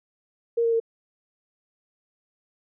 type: tone with pitch steps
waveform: sine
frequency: 466.2 / 461.1 / 456.1 Hz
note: A#4 / A#4 / A#4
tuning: 0 / -19 / -38 cents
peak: -19 dBFS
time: 0.57-0.801 s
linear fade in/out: 10 ms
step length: 77 ms
effects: none